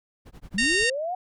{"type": "noise with tremolo", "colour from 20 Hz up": "brown", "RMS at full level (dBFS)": -38, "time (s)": [0.25, 0.87], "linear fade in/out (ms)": 20, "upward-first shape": "sine", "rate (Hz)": 11, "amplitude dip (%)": 100}
{"type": "linear sweep", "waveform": "sine", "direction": "up", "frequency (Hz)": [171.5, 748], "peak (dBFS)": -26, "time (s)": [0.54, 1.15], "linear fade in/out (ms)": 5}
{"type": "harmonic tone", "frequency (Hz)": 922, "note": "A#5", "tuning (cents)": -19, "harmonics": [2, 3, 4, 5, 6, 7, 8, 9, 10], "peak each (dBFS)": [-23, -26, -32, -30, -34, -37, -36, -40, -37], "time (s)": [0.58, 0.9], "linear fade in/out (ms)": 5}
{"effects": []}